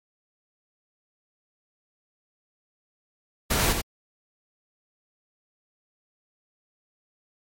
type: noise with echo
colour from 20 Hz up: pink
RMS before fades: -23 dBFS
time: 3.5-3.73 s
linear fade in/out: 10 ms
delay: 87 ms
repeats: 1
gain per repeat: -5 dB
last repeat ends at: 3.817 s
effects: MP3 64 kbps